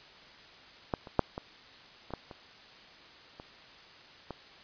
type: clicks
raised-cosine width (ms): 1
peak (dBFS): -15 / -30 / -8 / -22 / -30 / -20 / -30 / -30 / -24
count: 9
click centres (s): 0.938 / 1.072 / 1.193 / 1.379 / 2.106 / 2.137 / 2.312 / 3.399 / 4.307
effects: white hiss -53 dBFS RMS until 4.63 s + resampled to 11025 Hz